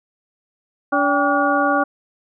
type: harmonic tone with a mistuned harmonic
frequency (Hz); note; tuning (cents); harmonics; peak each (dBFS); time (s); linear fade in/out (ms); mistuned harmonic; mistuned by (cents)
286.8; D4; -41; 1 / 2 / 3 / 4 / 5; -21 / -21 / -21 / -21 / -21; 0.92-1.84; 10; 3; -140
effects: none